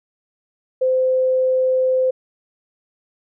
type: tone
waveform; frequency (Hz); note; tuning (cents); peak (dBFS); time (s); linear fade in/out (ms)
sine; 516; C5; -24; -14; 0.81-2.11; 10
effects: none